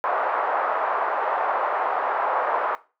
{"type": "band-pass noise", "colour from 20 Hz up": "white", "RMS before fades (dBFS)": -24, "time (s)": [0.04, 2.75], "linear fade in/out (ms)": 0, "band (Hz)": [560, 1200], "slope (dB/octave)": 24, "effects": ["noise-tail reverb RT60 0.3 s tail -17 dB re dry"]}